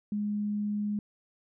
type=tone; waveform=sine; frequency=207.7 Hz; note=G#3; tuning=in tune; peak=-28 dBFS; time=0.12-0.99 s; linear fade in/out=2 ms; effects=none